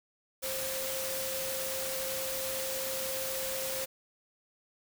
sine tone in noise, 529 Hz, C5, 19 cents sharp, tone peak -37 dBFS, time 0.42-3.86 s, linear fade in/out 20 ms, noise white, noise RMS -36 dBFS, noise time 0.42-3.86 s, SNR -4 dB, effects none

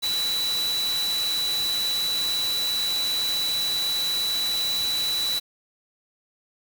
sine tone in noise, 3951 Hz, B7, in tune, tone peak -23 dBFS, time 0.02-5.4 s, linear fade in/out 20 ms, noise white, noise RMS -32 dBFS, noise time 0.02-5.4 s, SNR +6 dB, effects none

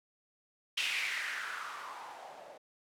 violet noise with low-pass filter sweep, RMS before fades -39 dBFS, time 0.77-2.58 s, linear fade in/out 10 ms, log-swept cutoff 2800 to 570 Hz, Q 4, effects none

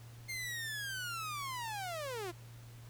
sawtooth linear sweep, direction down, 2125 to 329.6 Hz, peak -35 dBFS, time 0.28-2.32 s, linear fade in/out 20 ms, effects added 117 Hz sine -50 dBFS peak until 2.89 s + pink hiss -60 dBFS RMS until 2.89 s

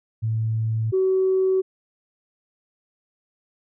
sine tone pair in turn, 111.3 / 377.8 Hz, A2 / F#4, +20 / +36 cents, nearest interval octave + major sixth, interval 2116 cents, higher second, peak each -20 / -16 dBFS, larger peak second, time 0.22-0.92 / 0.92-1.62 s, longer neither, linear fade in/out 20 ms, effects tanh soft clip ceiling -12 dBFS

